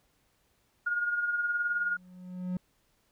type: tone with tremolo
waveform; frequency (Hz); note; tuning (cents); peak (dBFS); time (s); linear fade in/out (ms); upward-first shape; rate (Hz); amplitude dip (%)
sine; 1429; F6; +39; -25; 0.86-1.97; 10; sine; 19; 50
type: tone with exponential growth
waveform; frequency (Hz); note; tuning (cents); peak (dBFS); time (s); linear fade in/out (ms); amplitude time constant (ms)
triangle; 181.6; F#3; -32; -26; 1.69-2.57; 2; 190
effects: pink hiss -71 dBFS RMS until 3.11 s